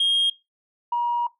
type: tone pair in turn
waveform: sine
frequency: 3241 / 954.1 Hz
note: G#7 / A#5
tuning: -43 / +40 cents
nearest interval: octave + major sixth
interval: 2117 cents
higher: first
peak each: -15 / -19 dBFS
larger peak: first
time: 0-0.3 / 0.92-1.27 s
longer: second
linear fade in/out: 5 ms
effects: noise-tail reverb RT60 0.2 s tail -20 dB re dry + tanh soft clip ceiling -16 dBFS